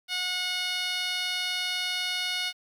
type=tone with band-pass filter; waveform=10% pulse; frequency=728 Hz; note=F#5; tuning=28 cents flat; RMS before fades=-30 dBFS; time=0.08-2.53 s; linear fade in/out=50 ms; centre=3800 Hz; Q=0.88; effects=9-bit